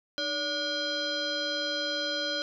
sine tone with frequency modulation, 2332 Hz, D7, 13 cents flat, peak -28 dBFS, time 0.18-2.42 s, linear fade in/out 0 ms, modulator 879 Hz, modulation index 2.6, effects none

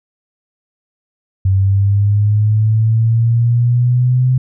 sine linear sweep, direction up, 95 to 128.7 Hz, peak -9 dBFS, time 1.45-4.38 s, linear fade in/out 5 ms, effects none

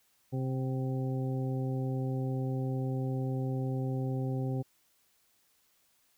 harmonic tone with a mistuned harmonic, 131.1 Hz, C3, 4 cents sharp, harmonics 1 / 2 / 3 / 4 / 6, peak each -31 / -37 / -41 / -43 / -47 dBFS, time 0.32-4.63 s, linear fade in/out 20 ms, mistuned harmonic 6, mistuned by -28 cents, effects white hiss -70 dBFS RMS until 6.17 s

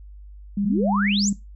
sine tone with vibrato, 201.3 Hz, G3, 46 cents sharp, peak -20 dBFS, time 0.57-1.33 s, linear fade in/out 5 ms, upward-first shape sine, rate 2.1 Hz, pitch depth 9 cents each way
sine exponential sweep, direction up, 164.81 to 7902 Hz, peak -22 dBFS, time 0.64-1.3 s, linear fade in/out 10 ms
effects noise-tail reverb RT60 0.2 s tail -17 dB re dry + added 50 Hz sine -39 dBFS peak until 1.55 s

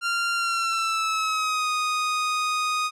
sawtooth tone with pitch glide, 1387 to 1242.8 Hz, F6 to D#6, -12 to -2 cents, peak -19 dBFS, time 0.01-2.91 s, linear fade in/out 50 ms, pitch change -190 cents, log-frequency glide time 0.35-1.69 s, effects low-pass 8000 Hz 12 dB/octave

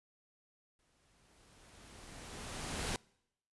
pink noise with exponential growth, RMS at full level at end -36 dBFS, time 0.79-2.96 s, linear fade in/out 1 ms, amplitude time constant 470 ms, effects noise-tail reverb RT60 0.8 s tail -26 dB re dry + resampled to 24000 Hz

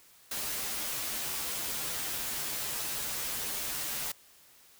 white noise with comb filter, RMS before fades -35 dBFS, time 0.31-4.12 s, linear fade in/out 5 ms, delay 11 ms, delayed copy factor -0.75, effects white hiss -59 dBFS RMS until 4.79 s

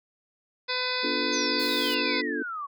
harmonic tone, 503 Hz, B4, 32 cents sharp, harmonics 1 / 2 / 3 / 4 / 5 / 7 / 8 / 9 / 10, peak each -35 / -35 / -35 / -35 / -35 / -35 / -35 / -35 / -35 dBFS, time 0.68-2.22 s, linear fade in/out 20 ms
sine chord, B half-diminished seventh, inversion none, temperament equal, 246.9 / 293.7 / 349.2 / 440 Hz, B3 / D4 / F4 / A4, 0 / 0 / 0 / 0 cents, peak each -35 / -32 / -35 / -34 dBFS, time 1.03-2.43 s, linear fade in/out 10 ms
sine exponential sweep, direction down, 6440 to 1099 Hz, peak -31 dBFS, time 1.32-2.67 s, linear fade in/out 20 ms
white noise, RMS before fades -41 dBFS, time 1.59-1.95 s, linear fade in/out 10 ms
effects none

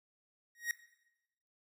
45% pulse tone with exponential growth, 1884 Hz, A#6, 18 cents sharp, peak -29 dBFS, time 0.55-0.71 s, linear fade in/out 1 ms, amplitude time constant 34 ms, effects noise-tail reverb RT60 0.9 s tail -17 dB re dry

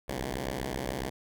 5% pulse beating tone pair, 61.74 / 69.14 Hz, B1 / C#2, 0 / -4 cents, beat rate 7.4 Hz, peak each -24 dBFS, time 0.08-1.1 s, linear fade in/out 10 ms, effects none

